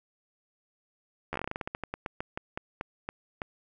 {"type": "slowing click train", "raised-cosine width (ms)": 0.5, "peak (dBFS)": -18, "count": 22, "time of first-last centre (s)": [1.33, 3.418], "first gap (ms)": 12, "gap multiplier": 1.18, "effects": []}